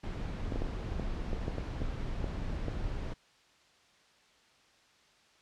brown noise, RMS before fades -36 dBFS, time 0.03-3.14 s, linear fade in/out 10 ms
clicks, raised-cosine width 2 ms, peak -22 dBFS, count 10, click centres 0.522 / 0.559 / 0.62 / 0.997 / 1.331 / 1.481 / 1.583 / 1.818 / 2.243 / 2.683 s
effects white hiss -64 dBFS RMS until 5.41 s + low-pass 5000 Hz 12 dB/octave

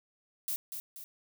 violet noise with echo, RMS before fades -34 dBFS, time 0.48-0.56 s, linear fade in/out 0 ms, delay 240 ms, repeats 2, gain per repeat -6 dB, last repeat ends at 1.04 s, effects none

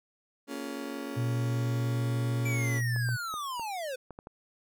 35% pulse chord, Bb minor seventh, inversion none, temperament just, 233.1 / 279.7 / 349.6 / 419.5 Hz, Bb3 / Db4 / F4 / Ab4, 0 / +16 / +2 / +17 cents, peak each -40 / -36 / -42 / -42 dBFS, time 0.47-2.82 s, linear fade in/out 50 ms
sine tone, 120 Hz, B2, 49 cents flat, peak -27 dBFS, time 1.16-3.17 s, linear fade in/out 20 ms
square linear sweep, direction down, 2351 to 493.4 Hz, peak -34 dBFS, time 2.45-3.96 s, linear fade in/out 10 ms
clicks, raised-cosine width 1 ms, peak -29 dBFS, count 7, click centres 2.962 / 3.089 / 3.34 / 3.596 / 4.107 / 4.189 / 4.271 s
effects none

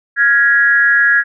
sine tone with amplitude modulation, 1661.2 Hz, G#6, in tune, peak -4 dBFS, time 0.16-1.24 s, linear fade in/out 50 ms, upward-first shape sine, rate 253 Hz, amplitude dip 85%, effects none

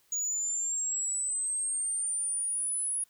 sine exponential sweep, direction up, 6790 to 10400 Hz, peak -26 dBFS, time 0.12-3.04 s, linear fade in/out 5 ms, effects tanh soft clip ceiling -28 dBFS + white hiss -67 dBFS RMS until 3.09 s

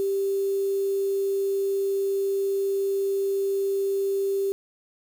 sine tone with quantisation, 392.9 Hz, G4, 4 cents sharp, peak -22 dBFS, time 0-4.52 s, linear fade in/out 0 ms, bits 7, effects none

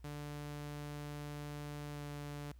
sawtooth tone with pitch glide, 146.8 to 145.53 Hz, D3 to D3, 0 to -15 cents, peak -39 dBFS, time 0.04-2.52 s, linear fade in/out 5 ms, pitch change -15 cents, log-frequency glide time 1.91-2.04 s, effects added 60 Hz sine -54 dBFS peak until 2.59 s + pink hiss -75 dBFS RMS until 2.59 s

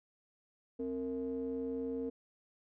triangle ring-modulated tone, 98 Hz, G2, in tune, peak -30 dBFS, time 0.79-2.1 s, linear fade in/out 10 ms, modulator 362 Hz, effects none

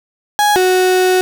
35% pulse tone pair in turn, 830.6 / 369.2 Hz, G#5 / F#4, 0 / -4 cents, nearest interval octave + major second, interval 1404 cents, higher first, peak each -8 dBFS, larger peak neither, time 0.39-0.56 / 0.56-1.21 s, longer second, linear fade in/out 0 ms, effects none

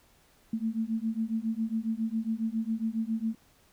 sine beating tone pair, 220 / 227.3 Hz, A3 / A#3, 0 / -43 cents, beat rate 7.3 Hz, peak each -31 dBFS, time 0.53-3.35 s, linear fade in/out 5 ms, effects pink hiss -63 dBFS RMS until 3.72 s

